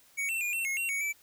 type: tone with pitch steps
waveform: square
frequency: 2239 / 2692 / 2432 / 2706 / 2166 / 2741 / 2234 / 2313 Hz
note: C#7 / E7 / D#7 / E7 / C#7 / F7 / C#7 / D7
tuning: +17 / +36 / -40 / +45 / -41 / -33 / +13 / -27 cents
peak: -30 dBFS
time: 0.17-1.13 s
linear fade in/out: 20 ms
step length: 120 ms
effects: white hiss -61 dBFS RMS until 1.22 s